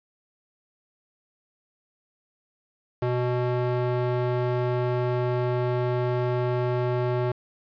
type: tone with band-pass filter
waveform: square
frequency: 123.6 Hz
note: B2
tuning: 2 cents sharp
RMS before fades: -25 dBFS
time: 3.02-7.32 s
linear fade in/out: 5 ms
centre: 490 Hz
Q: 0.72
effects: resampled to 11025 Hz + 9-bit